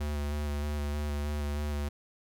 square tone with vibrato, 73.42 Hz, D2, in tune, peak -31 dBFS, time 0-1.89 s, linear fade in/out 10 ms, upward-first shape square, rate 3.2 Hz, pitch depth 17 cents each way, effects none

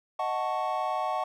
triangle chord, D# half-diminished seventh, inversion none, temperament equal, 622.3 / 740 / 880 / 1108.7 Hz, D#5 / F#5 / A5 / C#6, 0 / 0 / 0 / 0 cents, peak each -32 / -29 / -32 / -31 dBFS, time 0.19-1.24 s, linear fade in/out 5 ms, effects none

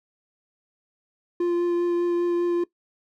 triangle tone with vibrato, 347.8 Hz, F4, 7 cents flat, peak -18 dBFS, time 1.4-2.64 s, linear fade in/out 5 ms, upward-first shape triangle, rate 5 Hz, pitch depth 12 cents each way, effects noise-tail reverb RT60 0.1 s tail -19 dB re dry

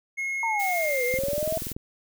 triangle tone with pitch glide, 2164 to 2113 Hz, C#7 to C7, -42 to +16 cents, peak -25 dBFS, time 0.17-1.19 s, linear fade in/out 20 ms, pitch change -42 cents, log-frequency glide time 0.67-0.94 s
sine linear two-way sweep, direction down then up, 935 to 484.1 to 658 Hz, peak -25 dBFS, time 0.43-1.58 s, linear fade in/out 2 ms, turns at 1.04 s
blue noise, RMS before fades -35 dBFS, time 0.59-1.73 s, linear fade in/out 10 ms
click train, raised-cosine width 3 ms, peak -22 dBFS, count 14, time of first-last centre 1.14-1.765 s, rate 20.8 Hz
effects none

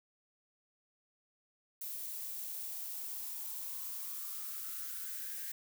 violet noise with high-pass filter sweep, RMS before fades -42 dBFS, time 1.81-5.52 s, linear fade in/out 5 ms, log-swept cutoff 540 to 1700 Hz, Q 7.2, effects none

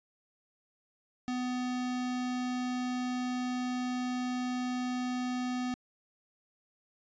square tone, 250 Hz, B3, 21 cents sharp, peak -32 dBFS, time 1.28-5.74 s, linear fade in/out 0 ms, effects resampled to 16000 Hz

